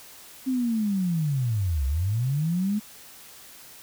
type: linear two-way sweep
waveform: sine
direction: down then up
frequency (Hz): 266 to 63.7 to 215.8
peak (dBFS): -22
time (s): 0.46-2.8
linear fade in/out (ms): 20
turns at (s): 1.86
effects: white hiss -47 dBFS RMS until 3.82 s